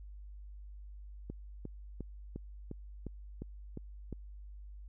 click train, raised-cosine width 3 ms, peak -28 dBFS, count 9, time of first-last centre 1.3-4.127 s, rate 2.83 Hz, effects added 50 Hz sine -46 dBFS peak until 4.88 s

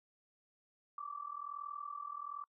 sine tone with amplitude modulation, 1162 Hz, D6, 19 cents flat, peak -38 dBFS, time 0.98-2.44 s, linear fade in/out 2 ms, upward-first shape sine, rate 41.2 Hz, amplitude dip 85%, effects noise-tail reverb RT60 0.1 s tail -26 dB re dry

